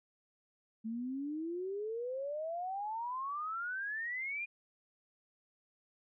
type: exponential sweep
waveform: sine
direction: up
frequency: 217.8 to 2454 Hz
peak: -36 dBFS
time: 0.84-4.46 s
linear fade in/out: 20 ms
effects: none